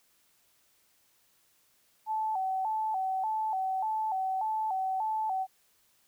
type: tone with vibrato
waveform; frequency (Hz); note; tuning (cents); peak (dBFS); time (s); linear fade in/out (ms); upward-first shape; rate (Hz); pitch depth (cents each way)
sine; 814; G#5; -35; -28; 2.06-5.47; 50; square; 1.7; 120
effects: white hiss -68 dBFS RMS until 6.07 s